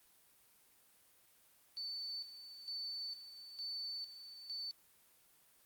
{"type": "tone with tremolo", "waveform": "sine", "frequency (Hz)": 4512, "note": "C#8", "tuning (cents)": 30, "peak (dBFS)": -40, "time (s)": [1.77, 4.71], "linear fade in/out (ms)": 0, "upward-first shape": "square", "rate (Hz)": 1.1, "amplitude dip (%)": 65, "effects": ["white hiss -68 dBFS RMS until 5.65 s", "Opus 32 kbps"]}